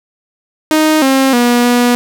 sawtooth tone with pitch steps, 310.9 / 267.4 / 241.4 / 243 Hz, D#4 / C4 / B3 / B3, -1 / +38 / -39 / -28 cents, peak -4 dBFS, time 0.71-1.95 s, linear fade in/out 0 ms, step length 310 ms, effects none

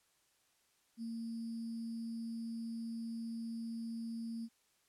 sine tone with sample-and-hold, 228.8 Hz, A#3, 32 cents flat, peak -39 dBFS, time 0.97-4.49 s, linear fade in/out 50 ms, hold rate 4900 Hz, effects white hiss -74 dBFS RMS until 4.88 s + low-pass 11000 Hz 12 dB/octave

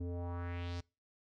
square tone with low-pass filter sweep, 87.2 Hz, F2, 2 cents flat, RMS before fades -40 dBFS, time 0-0.81 s, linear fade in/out 10 ms, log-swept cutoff 330 to 5700 Hz, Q 2.3, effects noise-tail reverb RT60 0.3 s tail -25 dB re dry

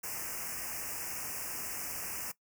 white band-stop noise, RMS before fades -39 dBFS, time 0.03-2.32 s, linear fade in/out 10 ms, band 2800 to 5000 Hz, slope 96 dB/octave, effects noise-tail reverb RT60 0.1 s tail -18 dB re dry

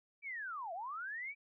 sine linear two-way sweep, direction down then up, 2349 to 647 to 2349 Hz, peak -40 dBFS, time 0.22-1.35 s, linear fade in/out 50 ms, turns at 0.73 s, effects none

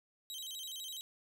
sawtooth tone with vibrato, 3468 Hz, A7, 26 cents flat, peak -39 dBFS, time 0.3-1.01 s, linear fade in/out 0 ms, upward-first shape square, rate 12 Hz, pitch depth 180 cents each way, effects none

